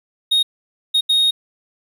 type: tone bursts at uneven times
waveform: triangle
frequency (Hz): 3729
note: A#7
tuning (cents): 0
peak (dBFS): -11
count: 3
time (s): 0.31-0.43 / 0.94-1.01 / 1.09-1.31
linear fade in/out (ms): 10
effects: 8-bit